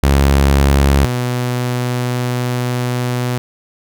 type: tone pair in turn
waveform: sawtooth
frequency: 69.4 / 123.66 Hz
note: C#2 / B2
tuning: +3 / +3 cents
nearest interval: minor seventh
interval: 1000 cents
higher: second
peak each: -5 / -12 dBFS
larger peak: first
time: 0.03-1.05 / 1.05-3.38 s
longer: second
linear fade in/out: 0 ms
effects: none